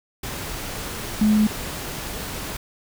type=tone in noise; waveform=sine; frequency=213.1 Hz; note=G#3; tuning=45 cents sharp; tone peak=-14 dBFS; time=1.21-1.47 s; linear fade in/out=5 ms; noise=pink; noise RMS=-31 dBFS; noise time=0.23-2.57 s; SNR=+14 dB; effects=none